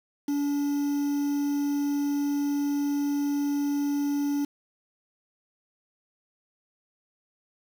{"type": "tone with quantisation", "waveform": "triangle", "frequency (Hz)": 286.6, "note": "D4", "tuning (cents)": -42, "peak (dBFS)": -22, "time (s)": [0.28, 4.45], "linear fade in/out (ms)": 5, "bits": 7, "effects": []}